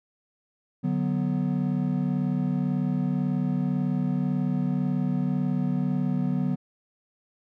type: chord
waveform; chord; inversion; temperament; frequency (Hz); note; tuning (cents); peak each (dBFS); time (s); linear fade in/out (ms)
triangle; B minor; first; equal; 146.83 / 185 / 246.9; D3 / F#3 / B3; 0 / 0 / 0; -26 / -25 / -26; 0.83-6.56; 20
effects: none

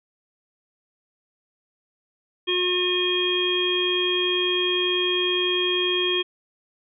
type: harmonic tone with a mistuned harmonic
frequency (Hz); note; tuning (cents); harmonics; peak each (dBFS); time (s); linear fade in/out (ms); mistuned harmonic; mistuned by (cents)
361; F#4; -43; 1 / 3 / 5 / 7 / 9; -24 / -34 / -34 / -29 / -23; 2.47-6.23; 20; 7; -38
effects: none

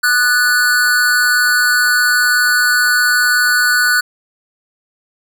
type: tone with amplitude modulation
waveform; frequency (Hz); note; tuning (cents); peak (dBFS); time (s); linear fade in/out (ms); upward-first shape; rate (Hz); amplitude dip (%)
square; 1478; F#6; -2; -8; 0.03-4.01; 10; sine; 261; 65
effects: none

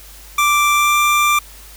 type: tone with pitch glide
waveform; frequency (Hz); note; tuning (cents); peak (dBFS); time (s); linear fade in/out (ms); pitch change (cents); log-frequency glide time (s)
25% pulse; 1174.7 to 1182.9; D6 to D6; 0 to +12; -8; 0.38-1.39; 5; +12; 0.72-0.98
effects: added 50 Hz sine -40 dBFS peak until 1.76 s + white hiss -41 dBFS RMS until 1.76 s

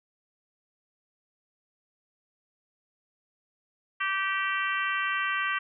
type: harmonic tone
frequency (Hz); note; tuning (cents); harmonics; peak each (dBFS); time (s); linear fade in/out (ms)
388.2; G4; -17; 3 / 4 / 5 / 6 / 7 / 8; -31 / -31 / -32 / -37 / -35 / -40; 4-5.59; 10
effects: none

